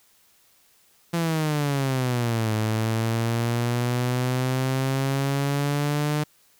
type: exponential two-way sweep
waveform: sawtooth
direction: down then up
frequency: 171.2 to 108.2 to 150.8 Hz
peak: -18 dBFS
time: 1.13-6.24 s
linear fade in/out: 10 ms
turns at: 2.53 s
effects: white hiss -60 dBFS RMS until 6.59 s